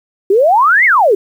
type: exponential two-way sweep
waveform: sine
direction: up then down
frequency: 370 to 2223 to 370 Hz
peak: -6 dBFS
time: 0.3-1.15 s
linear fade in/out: 5 ms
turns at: 0.85 s
effects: 7-bit